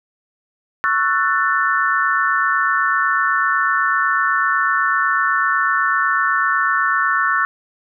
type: chord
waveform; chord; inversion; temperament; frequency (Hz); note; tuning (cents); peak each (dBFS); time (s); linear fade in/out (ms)
sine; F# minor seventh; second; just; 1110 / 1332 / 1480 / 1776; C#6 / E6 / F#6 / A6; +2 / +18 / 0 / +16; -20; 0.84-7.45; 0
effects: none